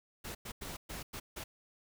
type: noise bursts at uneven times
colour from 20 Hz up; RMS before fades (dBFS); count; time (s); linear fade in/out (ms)
pink; -43; 6; 0.24-0.35 / 0.45-0.52 / 0.61-0.77 / 0.89-1.03 / 1.13-1.2 / 1.36-1.44; 10
effects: none